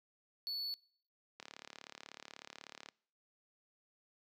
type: tone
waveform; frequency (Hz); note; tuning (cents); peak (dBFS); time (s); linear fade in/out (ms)
triangle; 4435; C#8; 0; -36; 0.47-0.74; 0
type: click train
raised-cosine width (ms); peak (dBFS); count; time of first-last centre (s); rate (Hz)
0.2; -30; 55; 1.4-2.888; 36.3
effects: noise-tail reverb RT60 0.6 s tail -25 dB re dry + high-pass 200 Hz 12 dB/octave